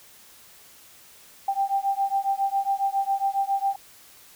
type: beating tone pair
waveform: sine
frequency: 784 / 791.3 Hz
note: G5 / G5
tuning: 0 / +16 cents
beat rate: 7.3 Hz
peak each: -25 dBFS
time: 1.48-3.76 s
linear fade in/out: 5 ms
effects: white hiss -51 dBFS RMS until 4.35 s